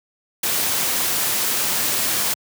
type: noise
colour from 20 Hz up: white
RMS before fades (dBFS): -21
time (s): 0.43-2.34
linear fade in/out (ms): 5
effects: high-pass 100 Hz 12 dB/octave